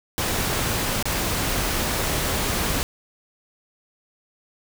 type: noise with dropouts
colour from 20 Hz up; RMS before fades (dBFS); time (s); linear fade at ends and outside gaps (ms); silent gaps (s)
pink; -24; 0.18-2.83; 0; 1.026-1.055
effects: none